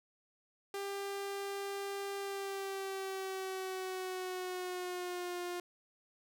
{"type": "tone with pitch glide", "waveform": "sawtooth", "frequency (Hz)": [397.4, 354], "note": ["G4", "F4"], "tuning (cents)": [24, 23], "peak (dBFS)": -34, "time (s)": [0.74, 5.6], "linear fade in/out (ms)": 2, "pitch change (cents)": -201, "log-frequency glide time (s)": [2.17, 5.41], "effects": []}